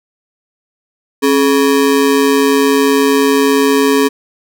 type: ring-modulated tone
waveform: square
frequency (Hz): 349.2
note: F4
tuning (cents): 0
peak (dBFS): -6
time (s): 1.22-4.09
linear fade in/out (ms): 20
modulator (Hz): 75.9
effects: none